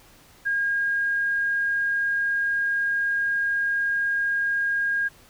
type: tone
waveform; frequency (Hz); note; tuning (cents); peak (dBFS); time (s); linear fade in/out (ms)
sine; 1624; G#6; -39; -21; 0.45-5.09; 20
effects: pink hiss -53 dBFS RMS until 5.29 s